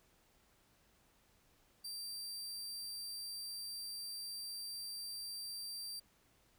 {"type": "tone", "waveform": "sawtooth", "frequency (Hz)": 4699, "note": "D8", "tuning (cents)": 0, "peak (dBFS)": -40, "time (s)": [1.84, 6], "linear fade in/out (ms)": 10, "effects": ["pink hiss -71 dBFS RMS until 6.58 s"]}